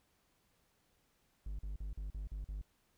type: tone bursts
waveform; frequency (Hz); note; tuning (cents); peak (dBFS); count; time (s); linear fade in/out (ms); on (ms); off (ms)
triangle; 50.3; G1; +45; -37; 7; 1.46-2.616; 5; 130; 41
effects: pink hiss -75 dBFS RMS until 2.97 s